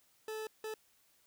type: tone bursts at uneven times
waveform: 40% pulse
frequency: 435.4 Hz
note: A4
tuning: 18 cents flat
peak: -38 dBFS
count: 2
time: 0.28-0.47 / 0.64-0.74 s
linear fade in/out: 2 ms
effects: white hiss -70 dBFS RMS until 1.26 s